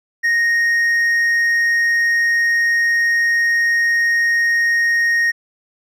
sine tone with hard clipping, 1863 Hz, A#6, 2 cents flat, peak -14 dBFS, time 0.23-5.32 s, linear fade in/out 20 ms, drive 3 dB, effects none

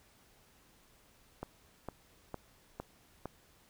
click train, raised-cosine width 1 ms, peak -25 dBFS, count 5, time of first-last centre 1.43-3.256 s, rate 2.19 Hz, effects pink hiss -65 dBFS RMS until 3.69 s

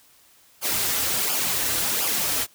white noise with flanger, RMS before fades -24 dBFS, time 0.61-2.47 s, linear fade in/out 50 ms, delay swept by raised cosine 0.5 to 5.6 ms, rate 1.4 Hz, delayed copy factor -0.6, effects white hiss -56 dBFS RMS until 2.54 s

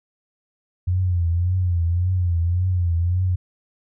sine tone with vibrato, 88.2 Hz, F2, 18 cents sharp, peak -17 dBFS, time 0.87-3.36 s, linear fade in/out 10 ms, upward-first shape triangle, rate 1.8 Hz, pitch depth 100 cents each way, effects none

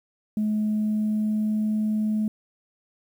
sine tone with pitch glide, 213.2 to 214.7 Hz, G#3 to A3, +46 to -42 cents, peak -20 dBFS, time 0.37-2.28 s, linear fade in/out 2 ms, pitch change +12 cents, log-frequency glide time 0.56-1.76 s, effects tanh soft clip ceiling -18 dBFS + 9-bit

